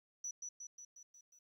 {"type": "tone with echo", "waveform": "sine", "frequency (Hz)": 5920, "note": "F#8", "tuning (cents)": 0, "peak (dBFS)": -38, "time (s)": [0.24, 0.31], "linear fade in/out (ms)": 5, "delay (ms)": 180, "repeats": 6, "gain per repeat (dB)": -4, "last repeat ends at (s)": 1.39, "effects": ["tanh soft clip ceiling -37 dBFS", "13-bit"]}